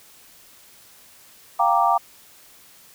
sine chord, G minor seventh, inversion third, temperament equal, 698.5 / 784 / 932.3 / 1174.7 Hz, F5 / G5 / Bb5 / D6, 0 / 0 / 0 / 0 cents, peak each -21 dBFS, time 1.59-1.98 s, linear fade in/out 10 ms, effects white hiss -50 dBFS RMS until 2.94 s

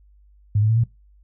sine tone with pitch steps, 103.83 / 107.99 / 112.32 / 116.81 Hz, G#2 / A2 / A2 / A#2, 0 / -32 / +36 / +4 cents, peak -15 dBFS, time 0.55-0.838 s, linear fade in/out 5 ms, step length 72 ms, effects noise-tail reverb RT60 0.2 s tail -19 dB re dry + added 50 Hz sine -50 dBFS peak until 1.23 s

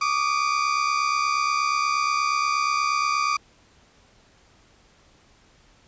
35% pulse tone pair together, 1151 / 1219.4 Hz, D6 / D#6, -35 / -35 cents, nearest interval minor second, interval 100 cents, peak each -22 dBFS, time 0.01-3.37 s, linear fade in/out 5 ms, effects pink hiss -57 dBFS RMS until 5.87 s + resampled to 16000 Hz

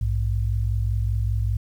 sine tone pair together, 59.18 / 104.3 Hz, A#1 / G#2, +27 / +8 cents, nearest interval minor seventh, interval 981 cents, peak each -23 dBFS, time 0.01-1.57 s, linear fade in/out 5 ms, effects 9-bit

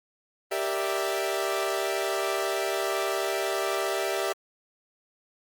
sawtooth chord, E half-diminished seventh, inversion first, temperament equal, 392 / 466.2 / 587.3 / 659.3 Hz, G4 / Bb4 / D5 / E5, 0 / 0 / 0 / 0 cents, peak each -26 / -32 / -29 / -27 dBFS, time 0.51-4.33 s, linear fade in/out 10 ms, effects Opus 32 kbps

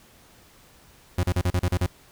40% pulse tone bursts, 89.5 Hz, F2, 43 cents sharp, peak -19 dBFS, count 8, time 1.18-1.863 s, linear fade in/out 5 ms, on 53 ms, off 37 ms, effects pink hiss -54 dBFS RMS until 2.11 s

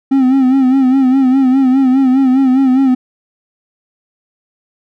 triangle tone with vibrato, 262.8 Hz, C4, 8 cents sharp, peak -5 dBFS, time 0.11-2.95 s, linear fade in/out 10 ms, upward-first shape sine, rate 4.9 Hz, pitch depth 68 cents each way, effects none

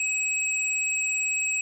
sine tone pair together, 2556 / 7659 Hz, D#7 / A#8, +46 / +46 cents, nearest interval octave + perfect fifth, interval 1900 cents, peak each -25 / -29 dBFS, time 0-1.61 s, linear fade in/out 2 ms, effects 9-bit

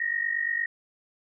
sine tone pair together, 1848 / 1896.7 Hz, A#6 / A#6, -16 / +29 cents, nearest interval unison, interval 45 cents, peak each -28 dBFS, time 0-0.66 s, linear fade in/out 5 ms, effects none

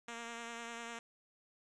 5% pulse tone with vibrato, 233.1 Hz, A#3, in tune, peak -32 dBFS, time 0.08-0.99 s, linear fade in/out 2 ms, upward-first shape triangle, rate 10 Hz, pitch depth 25 cents each way, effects resampled to 22050 Hz + 11-bit

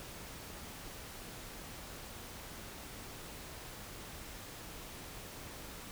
silence, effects pink hiss -48 dBFS RMS until 5.91 s

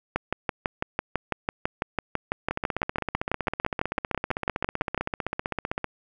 two click trains, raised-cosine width 0.5 ms, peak -12 / -9 dBFS, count 53 / 30, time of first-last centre 2.51-5.843 / 0.16-4.977 s, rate 15.6 / 6.02 Hz, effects none

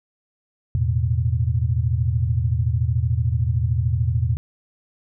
sine chord, E suspended fourth, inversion none, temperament equal, 82.41 / 110 / 123.47 Hz, E2 / A2 / B2, 0 / 0 / 0 cents, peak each -22 dBFS, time 0.75-4.37 s, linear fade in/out 0 ms, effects none

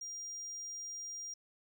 triangle tone, 5700 Hz, F8, 34 cents sharp, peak -40 dBFS, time 0.01-1.34 s, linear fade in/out 5 ms, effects none

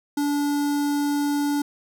square tone with notch filter, 289 Hz, D4, 28 cents flat, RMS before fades -23 dBFS, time 0.17-1.62 s, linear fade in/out 5 ms, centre 2400 Hz, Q 0.97, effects none

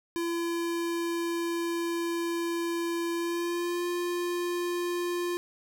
square tone with pitch glide, 339 to 350.5 Hz, E4 to F4, +49 to +6 cents, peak -29 dBFS, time 0.16-5.37 s, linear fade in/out 0 ms, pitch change +57 cents, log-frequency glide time 3.15-3.86 s, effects none

